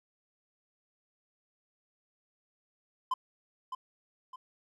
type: tone with echo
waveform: triangle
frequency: 1026 Hz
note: C6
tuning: 34 cents flat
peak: -25 dBFS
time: 3.11-3.14 s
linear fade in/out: 5 ms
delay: 610 ms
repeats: 2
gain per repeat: -8 dB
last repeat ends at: 4.36 s
effects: none